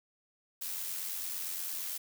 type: noise with amplitude modulation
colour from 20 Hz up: blue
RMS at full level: -36 dBFS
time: 0.61-1.98 s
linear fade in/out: 10 ms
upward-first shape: sine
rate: 88.8 Hz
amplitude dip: 40%
effects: none